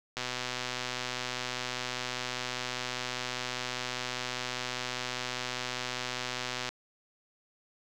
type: click train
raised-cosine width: 0.2 ms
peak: -16 dBFS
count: 816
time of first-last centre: 0.17-6.69 s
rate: 125 Hz
effects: none